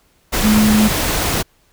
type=tone in noise; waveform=sine; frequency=213.8 Hz; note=A3; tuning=49 cents flat; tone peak=-10 dBFS; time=0.43-0.89 s; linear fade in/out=20 ms; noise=pink; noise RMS=-18 dBFS; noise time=0.32-1.43 s; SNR=+5 dB; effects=pink hiss -57 dBFS RMS until 1.72 s